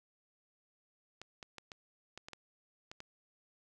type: clicks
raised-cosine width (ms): 0.2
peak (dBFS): -29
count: 9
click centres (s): 1.216 / 1.428 / 1.583 / 1.718 / 2.176 / 2.285 / 2.333 / 2.915 / 3.004
effects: none